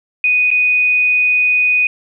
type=tone with dropouts; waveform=sine; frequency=2485 Hz; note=D#7; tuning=3 cents flat; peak=-10 dBFS; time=0.24-1.87 s; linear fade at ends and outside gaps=2 ms; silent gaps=0.505-0.513 s; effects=none